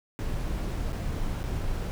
brown noise with dropouts, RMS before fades -30 dBFS, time 0.19-1.91 s, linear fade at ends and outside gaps 0 ms, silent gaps 0.923-0.93 / 1.432-1.44 s, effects none

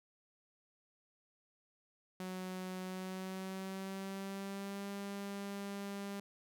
sawtooth tone with pitch glide, 185.2 to 199.64 Hz, F#3 to G3, +2 to +32 cents, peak -37 dBFS, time 2.2-6.2 s, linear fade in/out 2 ms, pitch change +130 cents, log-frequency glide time 2.82-4.89 s, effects none

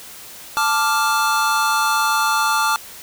square chord, D minor, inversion second, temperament equal, 880 / 1174.7 / 1396.9 Hz, A5 / D6 / F6, 0 / 0 / 0 cents, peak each -21 dBFS, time 0.57-2.76 s, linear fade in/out 0 ms, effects white hiss -38 dBFS RMS until 3.02 s

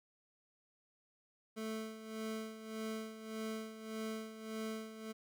25% pulse tone with tremolo, 220 Hz, A3, in tune, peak -35 dBFS, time 1.56-5.13 s, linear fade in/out 20 ms, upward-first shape sine, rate 1.7 Hz, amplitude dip 70%, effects none

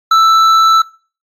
sine tone with hard clipping, 1322 Hz, E6, 5 cents sharp, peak -7 dBFS, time 0.11-0.82 s, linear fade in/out 5 ms, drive 7 dB, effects noise-tail reverb RT60 0.4 s tail -23 dB re dry + AAC 48 kbps

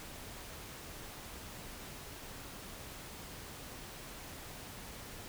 silence, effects pink hiss -48 dBFS RMS until 5.28 s

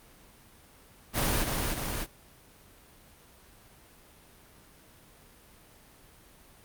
pink noise with echo, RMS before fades -27 dBFS, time 1.13-1.47 s, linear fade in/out 50 ms, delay 300 ms, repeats 2, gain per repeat -3 dB, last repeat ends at 2.07 s, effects pink hiss -56 dBFS RMS until 6.64 s + Opus 32 kbps

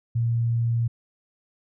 sine tone, 116.7 Hz, A#2, 2 cents sharp, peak -20 dBFS, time 0.15-0.88 s, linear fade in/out 10 ms, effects none

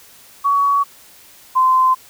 sine tone pair in turn, 1126 / 1034 Hz, C#6 / C6, +27 / -21 cents, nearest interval minor second, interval 148 cents, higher first, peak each -12 / -10 dBFS, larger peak second, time 0.44-0.84 / 1.55-1.95 s, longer neither, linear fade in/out 20 ms, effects white hiss -45 dBFS RMS until 2.09 s

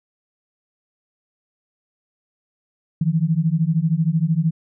sine beating tone pair, 155.56 / 168.56 Hz, D#3 / E3, 0 / +39 cents, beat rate 13 Hz, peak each -19 dBFS, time 3.01-4.51 s, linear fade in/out 5 ms, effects none

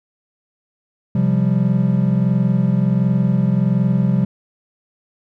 triangle chord, C suspended fourth, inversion none, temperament equal, 130.81 / 174.61 / 196 Hz, C3 / F3 / G3, 0 / 0 / 0 cents, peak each -16 dBFS, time 1.15-4.25 s, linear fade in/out 5 ms, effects none

